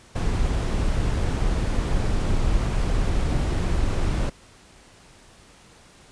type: noise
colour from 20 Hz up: brown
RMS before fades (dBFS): -22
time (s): 0.15-4.3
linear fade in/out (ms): 10
effects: pink hiss -51 dBFS RMS until 6.11 s + resampled to 22050 Hz